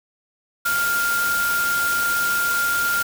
sine tone in noise, 1400 Hz, F6, 4 cents sharp, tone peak -19 dBFS, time 0.65-3.03 s, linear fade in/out 10 ms, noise white, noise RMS -27 dBFS, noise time 0.65-3.03 s, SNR +5 dB, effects none

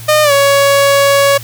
sawtooth tone with pitch glide, 610 to 559.4 Hz, D#5 to C#5, -34 to +16 cents, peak -3 dBFS, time 0.08-1.38 s, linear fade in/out 10 ms, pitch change -150 cents, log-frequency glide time 0.23-0.32 s, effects added 115 Hz sine -28 dBFS peak until 1.43 s + white hiss -33 dBFS RMS until 1.43 s

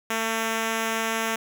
5% pulse tone, 224.4 Hz, A3, 34 cents sharp, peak -13 dBFS, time 0.1-1.36 s, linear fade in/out 5 ms, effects none

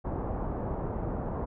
pink low-pass noise, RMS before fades -33 dBFS, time 0.04-1.46 s, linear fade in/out 20 ms, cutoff 1000 Hz, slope 24 dB/octave, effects none

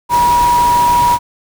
sine tone in noise, 963 Hz, B5, 44 cents flat, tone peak -8 dBFS, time 0.09-1.19 s, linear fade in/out 50 ms, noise pink, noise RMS -22 dBFS, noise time 0.09-1.19 s, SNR +11 dB, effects none

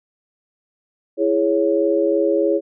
sine chord, C# minor, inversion first, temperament just, 332.6 / 415.8 / 554.4 Hz, E4 / G#4 / C#5, +16 / +2 / 0 cents, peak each -19 dBFS, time 1.17-2.61 s, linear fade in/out 50 ms, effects none

